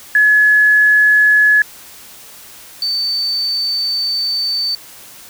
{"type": "tone pair in turn", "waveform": "sine", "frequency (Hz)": [1700, 4550], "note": ["G#6", "C#8"], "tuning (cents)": [40, 44], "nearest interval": "octave + perfect fourth", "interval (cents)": 1704, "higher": "second", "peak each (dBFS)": [-7, -15], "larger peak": "first", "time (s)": [[0.15, 1.62], [2.82, 4.75]], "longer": "second", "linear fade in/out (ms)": 2, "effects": ["white hiss -38 dBFS RMS until 5.29 s"]}